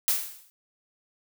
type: noise with exponential decay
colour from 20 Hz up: blue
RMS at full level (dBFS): -21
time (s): 0.08-0.5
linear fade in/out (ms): 0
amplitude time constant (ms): 90
effects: none